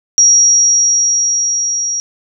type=tone with level ramp; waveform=sine; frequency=5680 Hz; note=F8; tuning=28 cents sharp; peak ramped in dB=-4 to -15 dBFS; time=0.18-2 s; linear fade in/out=0 ms; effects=none